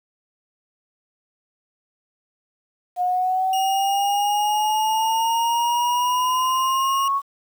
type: exponential sweep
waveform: sine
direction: up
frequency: 717 to 1113 Hz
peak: -18 dBFS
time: 2.96-7.22 s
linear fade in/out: 50 ms
type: tone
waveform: sawtooth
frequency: 2854 Hz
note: F7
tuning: 37 cents sharp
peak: -24 dBFS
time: 3.53-7.08 s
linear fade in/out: 2 ms
effects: 8-bit